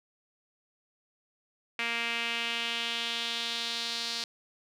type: tone with band-pass filter sweep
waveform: sawtooth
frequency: 233.1 Hz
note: A#3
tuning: in tune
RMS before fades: -33 dBFS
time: 1.79-4.24 s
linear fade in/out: 2 ms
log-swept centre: 2400 to 4400 Hz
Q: 3
effects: none